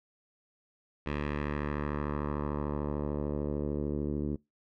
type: tone with low-pass filter sweep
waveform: 10% pulse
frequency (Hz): 73.42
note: D2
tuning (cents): 0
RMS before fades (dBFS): -33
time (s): 1.06-4.36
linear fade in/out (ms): 5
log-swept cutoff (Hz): 2600 to 320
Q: 1.5
effects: noise-tail reverb RT60 0.2 s tail -24 dB re dry